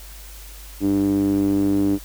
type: tone with band-pass filter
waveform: sawtooth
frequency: 99.2 Hz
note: G2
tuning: 21 cents sharp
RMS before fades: -19 dBFS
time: 0.8-1.99 s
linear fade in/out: 50 ms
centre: 300 Hz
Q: 5.1
effects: added 50 Hz sine -38 dBFS peak until 2.04 s + white hiss -43 dBFS RMS until 2.04 s